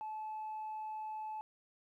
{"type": "tone", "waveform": "sine", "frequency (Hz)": 865, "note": "A5", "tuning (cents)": -30, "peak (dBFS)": -38, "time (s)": [0.01, 1.41], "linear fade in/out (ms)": 0, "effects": ["tanh soft clip ceiling -37 dBFS", "13-bit"]}